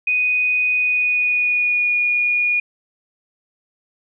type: tone with pitch glide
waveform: sine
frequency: 2489 to 2443 Hz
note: D#7 to D#7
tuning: 0 to -32 cents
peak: -15 dBFS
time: 0.07-2.6 s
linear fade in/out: 5 ms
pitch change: -32 cents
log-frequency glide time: 0.74-2.01 s
effects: none